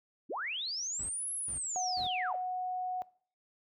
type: linear two-way sweep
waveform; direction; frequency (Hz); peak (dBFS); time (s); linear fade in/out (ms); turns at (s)
sine; up then down; 185 to 11175 to 467.4; -34; 0.29-2.36; 20; 1.33
type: noise bursts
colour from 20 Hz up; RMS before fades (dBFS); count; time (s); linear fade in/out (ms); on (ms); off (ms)
brown; -46; 3; 0.99-2.07; 2; 100; 390
type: tone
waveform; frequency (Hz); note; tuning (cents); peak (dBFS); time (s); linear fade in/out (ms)
sine; 735; F#5; -12; -32; 1.76-3.02; 0
effects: noise-tail reverb RT60 0.5 s tail -22 dB re dry + high-pass 60 Hz 12 dB/octave